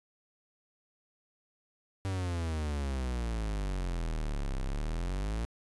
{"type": "exponential two-way sweep", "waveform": "45% pulse", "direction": "down then up", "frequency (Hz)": [98, 32.21, 58.4], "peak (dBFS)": -31, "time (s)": [2.05, 5.45], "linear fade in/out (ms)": 0, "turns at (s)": 4.61, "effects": ["resampled to 24000 Hz"]}